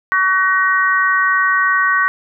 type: harmonic tone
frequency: 377.1 Hz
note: F#4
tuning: 33 cents sharp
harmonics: 3 / 4 / 5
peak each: -16 / -16 / -16 dBFS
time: 0.12-2.08 s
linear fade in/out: 0 ms
effects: none